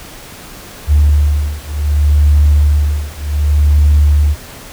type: beating tone pair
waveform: sine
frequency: 73.42 / 74.08 Hz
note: D2 / D2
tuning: 0 / +16 cents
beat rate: 0.66 Hz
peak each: -10 dBFS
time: 0.87-4.36 s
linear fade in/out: 50 ms
effects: tanh soft clip ceiling -1 dBFS + pink hiss -33 dBFS RMS until 4.72 s

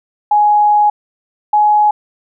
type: tone pair in turn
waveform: sine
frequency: 835 / 840.3 Hz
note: G#5 / G#5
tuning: +9 / +20 cents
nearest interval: unison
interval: 11 cents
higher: second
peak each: -7 dBFS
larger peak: neither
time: 0.31-0.9 / 1.53-1.91 s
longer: first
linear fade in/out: 5 ms
effects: none

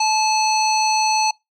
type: tone with low-pass filter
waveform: square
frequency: 867 Hz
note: A5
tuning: 26 cents flat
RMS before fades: -18 dBFS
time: 0-1.31 s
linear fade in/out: 5 ms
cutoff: 5400 Hz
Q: 5.1
effects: noise-tail reverb RT60 0.2 s tail -25 dB re dry

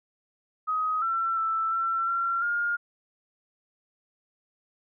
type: tone with pitch steps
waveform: sine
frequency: 1260 / 1346 / 1325 / 1347 / 1367 / 1416 Hz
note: D#6 / E6 / E6 / E6 / F6 / F6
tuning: +21 / +36 / +9 / +37 / -37 / +23 cents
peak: -24 dBFS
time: 0.67-2.77 s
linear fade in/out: 20 ms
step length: 350 ms
effects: none

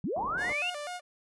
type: linear sweep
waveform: sine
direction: up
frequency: 138.59 to 2883 Hz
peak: -29 dBFS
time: 0.04-0.7 s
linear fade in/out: 2 ms
type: low-pass noise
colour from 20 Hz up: white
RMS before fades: -41 dBFS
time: 0.16-0.53 s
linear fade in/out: 5 ms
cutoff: 1100 Hz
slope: 96 dB/octave
type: tone with vibrato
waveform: sawtooth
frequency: 650 Hz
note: E5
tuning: 24 cents flat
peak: -32 dBFS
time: 0.37-1.01 s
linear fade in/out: 50 ms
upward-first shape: square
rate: 4 Hz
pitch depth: 170 cents each way
effects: resampled to 24000 Hz

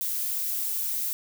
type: noise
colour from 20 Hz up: violet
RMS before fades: -29 dBFS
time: 0.01-1.13 s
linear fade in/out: 0 ms
effects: none

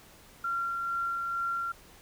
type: tone with tremolo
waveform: sine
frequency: 1375 Hz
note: F6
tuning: 27 cents flat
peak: -28 dBFS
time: 0.44-1.72 s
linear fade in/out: 5 ms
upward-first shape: sine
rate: 2.2 Hz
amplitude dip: 25%
effects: pink hiss -55 dBFS RMS until 2.01 s

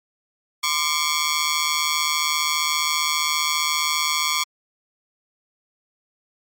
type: ring-modulated tone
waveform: 10% pulse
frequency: 1113 Hz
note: C#6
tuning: 7 cents sharp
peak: -8 dBFS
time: 0.63-4.44 s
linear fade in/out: 10 ms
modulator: 77.5 Hz
effects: MP3 64 kbps

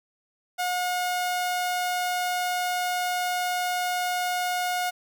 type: tone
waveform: sawtooth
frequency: 721 Hz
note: F#5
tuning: 45 cents flat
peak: -21 dBFS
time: 0.58-4.91 s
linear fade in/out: 20 ms
effects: none

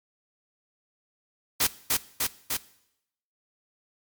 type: noise with echo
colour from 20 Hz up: white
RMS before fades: -22 dBFS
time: 1.6-1.67 s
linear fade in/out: 5 ms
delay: 300 ms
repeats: 3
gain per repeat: -2 dB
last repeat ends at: 2.57 s
effects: noise-tail reverb RT60 0.8 s tail -19 dB re dry + MP3 96 kbps

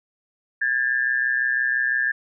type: tone pair together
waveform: sine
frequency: 1634.1 / 1760 Hz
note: G#6 / A6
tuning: -28 / 0 cents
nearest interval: minor second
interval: 128 cents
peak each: -22 dBFS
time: 0.61-2.12 s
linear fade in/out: 10 ms
effects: none

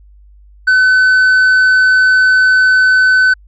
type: tone with tanh clipping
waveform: sine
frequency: 1513 Hz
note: F#6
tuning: 38 cents sharp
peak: -7 dBFS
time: 0.67-3.34 s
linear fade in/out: 10 ms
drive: 4 dB
effects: added 50 Hz sine -39 dBFS peak until 3.47 s

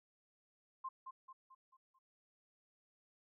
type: tone with echo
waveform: sine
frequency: 1053 Hz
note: C6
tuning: 11 cents sharp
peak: -40 dBFS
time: 0.84-0.89 s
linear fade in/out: 10 ms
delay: 220 ms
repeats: 5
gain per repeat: -6 dB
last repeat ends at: 1.99 s
effects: none

